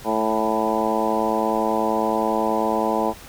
harmonic tone with a mistuned harmonic, 110 Hz, A2, in tune, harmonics 2 / 3 / 4 / 5 / 6 / 7 / 8 / 9, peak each -27 / -27 / -27 / -27 / -27 / -27 / -27 / -27 dBFS, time 0.04-3.14 s, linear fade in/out 50 ms, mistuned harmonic 8, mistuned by -17 cents, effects pink hiss -42 dBFS RMS until 3.28 s

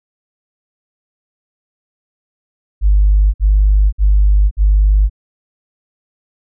sine tone bursts, 50.4 Hz, G1, 49 cents sharp, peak -6 dBFS, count 4, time 2.81-5.098 s, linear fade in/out 50 ms, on 530 ms, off 56 ms, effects tanh soft clip ceiling -2 dBFS

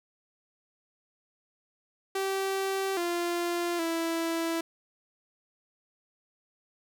sawtooth tone with pitch steps, 387.1 / 346.3 / 330.8 Hz, G4 / F4 / E4, -22 / -15 / +6 cents, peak -24 dBFS, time 2.15-4.61 s, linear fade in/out 5 ms, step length 820 ms, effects none

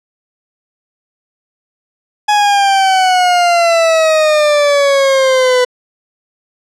40% pulse exponential sweep, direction down, 841 to 495.8 Hz, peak -7 dBFS, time 2.28-5.65 s, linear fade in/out 10 ms, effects low-pass 7000 Hz 12 dB/octave

